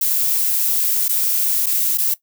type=noise with dropouts; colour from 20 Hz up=violet; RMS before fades=-18 dBFS; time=0.01-2.14 s; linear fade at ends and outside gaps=5 ms; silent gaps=1.082-1.091 / 1.661-1.666 / 1.975-1.983 s; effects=noise-tail reverb RT60 0.1 s tail -17 dB re dry